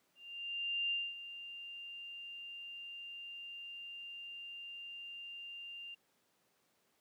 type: tone with ADSR envelope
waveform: sine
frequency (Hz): 2792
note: F7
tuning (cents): -1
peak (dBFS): -32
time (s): 0.15-5.95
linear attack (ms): 760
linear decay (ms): 230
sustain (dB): -13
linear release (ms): 12
effects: pink hiss -75 dBFS RMS until 7 s + high-pass 200 Hz 12 dB/octave